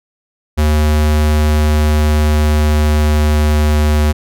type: tone with pitch glide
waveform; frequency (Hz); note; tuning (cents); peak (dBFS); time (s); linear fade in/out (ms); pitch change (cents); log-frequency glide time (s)
square; 75.9 to 75.33; D#2 to D2; -42 to +45; -10; 0.57-4.13; 20; -13; 1.43-3.99
effects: none